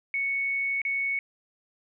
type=tone with dropouts; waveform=sine; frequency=2217 Hz; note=C#7; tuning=in tune; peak=-25 dBFS; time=0.14-1.19 s; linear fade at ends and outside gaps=1 ms; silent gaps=0.817-0.851 s; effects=none